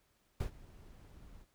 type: noise with ADSR envelope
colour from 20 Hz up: brown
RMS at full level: -34 dBFS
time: 0.4-1.46 s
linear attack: 6 ms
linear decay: 95 ms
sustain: -21 dB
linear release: 46 ms
effects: pink hiss -74 dBFS RMS until 1.54 s